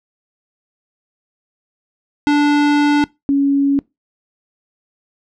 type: tone pair in turn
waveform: square / sine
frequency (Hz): 292.2 / 279.1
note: D4 / C#4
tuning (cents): -9 / +12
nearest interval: minor second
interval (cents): 79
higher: first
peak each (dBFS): -11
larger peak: neither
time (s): 2.27-3.04 / 3.29-3.79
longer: first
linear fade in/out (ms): 0
effects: noise-tail reverb RT60 0.2 s tail -22 dB re dry + low-pass 4000 Hz 12 dB/octave